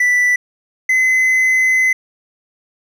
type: tone pair in turn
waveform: triangle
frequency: 1975.5 / 2038 Hz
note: B6 / C7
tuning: 0 / -46 cents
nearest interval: minor second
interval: 54 cents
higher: second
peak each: -9 dBFS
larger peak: neither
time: 0-0.36 / 0.89-1.93 s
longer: second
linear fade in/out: 5 ms
effects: none